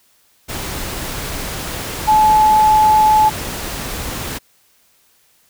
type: tone in noise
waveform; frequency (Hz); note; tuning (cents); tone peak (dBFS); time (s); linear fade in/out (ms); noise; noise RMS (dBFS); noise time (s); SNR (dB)
sine; 860; A5; -40; -8; 2.07-3.3; 20; pink; -25; 0.48-4.39; +14
effects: white hiss -56 dBFS RMS until 5.49 s

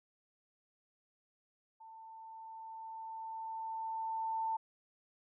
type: tone with level ramp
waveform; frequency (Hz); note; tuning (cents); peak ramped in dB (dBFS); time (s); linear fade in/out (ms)
sine; 893; A5; +25; -51 to -32; 1.8-4.57; 10
effects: none

